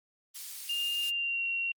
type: high-pass noise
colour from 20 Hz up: pink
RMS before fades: -42 dBFS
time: 0.34-1.11 s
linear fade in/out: 20 ms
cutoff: 4400 Hz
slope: 12 dB/octave
type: tone with pitch glide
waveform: sine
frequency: 2810 to 2744 Hz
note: F7 to F7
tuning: +10 to -31 cents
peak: -29 dBFS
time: 0.69-1.72 s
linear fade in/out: 5 ms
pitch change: -41 cents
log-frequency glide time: 1.03-1.44 s
effects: Opus 24 kbps